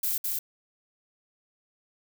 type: noise with echo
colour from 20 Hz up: violet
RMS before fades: -28 dBFS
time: 0.03-0.18 s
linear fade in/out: 5 ms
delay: 210 ms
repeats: 1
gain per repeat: -2 dB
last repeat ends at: 0.39 s
effects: none